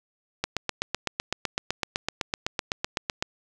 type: click train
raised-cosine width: 0.2 ms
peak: -8 dBFS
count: 23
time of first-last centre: 0.44-3.225 s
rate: 7.9 Hz
effects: none